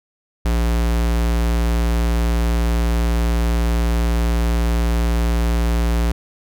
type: tone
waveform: square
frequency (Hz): 58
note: A#1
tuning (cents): -8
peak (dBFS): -16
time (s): 0.45-6.12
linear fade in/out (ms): 5
effects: none